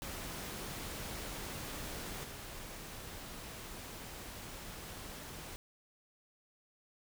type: noise with level steps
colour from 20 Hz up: pink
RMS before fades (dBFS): -43 / -47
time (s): 0.02-5.56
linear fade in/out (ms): 0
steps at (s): 2.23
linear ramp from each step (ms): 20
effects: none